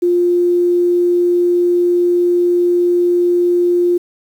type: tone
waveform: sine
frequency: 351.6 Hz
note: F4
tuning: 12 cents sharp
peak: -10 dBFS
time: 0.02-3.98 s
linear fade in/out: 10 ms
effects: 7-bit